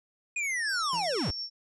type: linear sweep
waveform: square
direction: down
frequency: 2489 to 52.2 Hz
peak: -29 dBFS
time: 0.36-1.31 s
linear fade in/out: 5 ms
type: tone with tremolo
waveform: sine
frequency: 5460 Hz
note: F8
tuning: 40 cents flat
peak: -32 dBFS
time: 0.63-1.5 s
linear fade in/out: 50 ms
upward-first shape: sine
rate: 9.3 Hz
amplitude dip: 25%
type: tone with exponential decay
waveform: 40% pulse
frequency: 167.9 Hz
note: E3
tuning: 32 cents sharp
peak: -37 dBFS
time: 0.93-1.34 s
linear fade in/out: 2 ms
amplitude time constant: 87 ms
effects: resampled to 24000 Hz